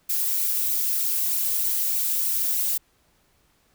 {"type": "noise with flanger", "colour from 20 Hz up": "violet", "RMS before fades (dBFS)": -24, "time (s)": [0.09, 2.78], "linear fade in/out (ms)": 10, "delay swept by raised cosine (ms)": [0.57, 4.77], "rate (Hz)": 3.2, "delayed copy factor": -0.7, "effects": ["pink hiss -64 dBFS RMS until 3.74 s"]}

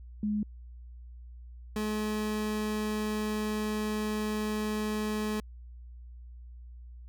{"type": "tone pair in turn", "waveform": ["sine", "30% pulse"], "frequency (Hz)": [209.8, 213.3], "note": ["G#3", "G#3"], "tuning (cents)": [18, 46], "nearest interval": "unison", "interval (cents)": 28, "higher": "second", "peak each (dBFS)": -27, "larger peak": "neither", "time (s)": [[0.23, 0.43], [1.76, 5.4]], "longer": "second", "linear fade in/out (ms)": 2, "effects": ["added 60 Hz sine -44 dBFS peak until 7.08 s"]}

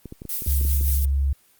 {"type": "clicks", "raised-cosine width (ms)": 3, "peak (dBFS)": -23, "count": 9, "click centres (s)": [0.057, 0.124, 0.219, 0.253, 0.421, 0.464, 0.613, 0.651, 0.811]}
{"type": "noise with tremolo", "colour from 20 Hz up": "violet", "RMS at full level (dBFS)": -26, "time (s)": [0.29, 1.05], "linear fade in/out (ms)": 5, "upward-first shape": "sine", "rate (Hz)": 5.2, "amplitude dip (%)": 45}
{"type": "tone with pitch glide", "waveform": "sine", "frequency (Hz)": [69.3, 68.86], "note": ["C#2", "C#2"], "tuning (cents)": [0, -11], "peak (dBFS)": -18, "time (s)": [0.47, 1.33], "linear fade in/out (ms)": 5, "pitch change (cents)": -11, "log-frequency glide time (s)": [0.8, 1.05]}
{"effects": ["white hiss -58 dBFS RMS until 1.59 s", "Opus 24 kbps"]}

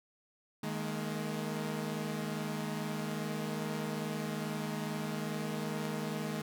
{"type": "chord", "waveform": "sawtooth", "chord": "D# suspended fourth", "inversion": "none", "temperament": "equal with one note detuned", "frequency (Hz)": [155.56, 210.7, 233.1], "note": ["D#3", "G#3", "A#3"], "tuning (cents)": [0, 25, 0], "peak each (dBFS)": [-35, -34, -38], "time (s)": [0.63, 6.42], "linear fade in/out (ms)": 5, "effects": []}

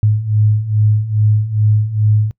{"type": "beating tone pair", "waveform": "sine", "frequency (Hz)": [105.1, 107.5], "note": ["G#2", "A2"], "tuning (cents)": [21, -40], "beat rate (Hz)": 2.4, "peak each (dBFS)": [-16, -12], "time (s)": [0.03, 2.31], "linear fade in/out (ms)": 0, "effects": ["noise-tail reverb RT60 0.1 s tail -24 dB re dry"]}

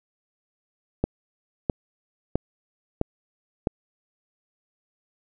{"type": "click train", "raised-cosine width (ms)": 2, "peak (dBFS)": -8, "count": 5, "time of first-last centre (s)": [1.04, 3.672], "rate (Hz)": 1.52, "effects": []}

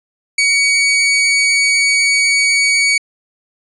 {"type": "tone", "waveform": "sawtooth", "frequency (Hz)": 2252, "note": "C#7", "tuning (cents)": 27, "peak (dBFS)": -7, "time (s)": [0.38, 2.98], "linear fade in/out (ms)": 5, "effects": ["resampled to 22050 Hz"]}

